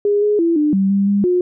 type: tone with pitch steps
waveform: sine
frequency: 410 / 417.4 / 335.5 / 299.2 / 194 / 198.1 / 201.4 / 359.1 Hz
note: G#4 / G#4 / E4 / D4 / G3 / G3 / G3 / F4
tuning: -22 / +9 / +31 / +32 / -18 / +18 / +47 / +48 cents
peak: -12 dBFS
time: 0.05-1.41 s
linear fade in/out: 2 ms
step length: 170 ms
effects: none